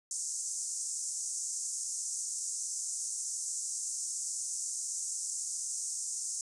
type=band-pass noise; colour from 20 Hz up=pink; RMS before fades=-37 dBFS; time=0.11-6.41 s; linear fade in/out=2 ms; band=6100 to 9000 Hz; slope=48 dB/octave; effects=resampled to 24000 Hz